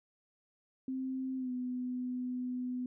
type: tone with pitch glide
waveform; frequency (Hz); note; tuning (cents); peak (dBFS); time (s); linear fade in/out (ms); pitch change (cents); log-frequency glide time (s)
sine; 261.6 to 250.4; C4 to B3; 0 to +24; -34; 0.88-2.86; 2; -76; 1.37-1.51
effects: none